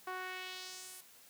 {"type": "tone with band-pass filter sweep", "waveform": "sawtooth", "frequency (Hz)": 370, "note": "F#4", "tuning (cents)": 0, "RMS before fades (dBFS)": -45, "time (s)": [0.07, 1.01], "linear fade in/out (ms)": 5, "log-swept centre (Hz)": [1100, 12000], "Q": 1.5, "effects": ["white hiss -60 dBFS RMS until 1.29 s", "high-pass 80 Hz 12 dB/octave"]}